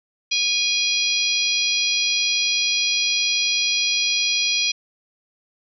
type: harmonic tone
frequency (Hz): 821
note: G#5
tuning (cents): -20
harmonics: 3 / 4 / 5 / 6 / 7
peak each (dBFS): -23 / -24 / -25 / -26 / -26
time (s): 0.31-4.72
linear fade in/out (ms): 10
effects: none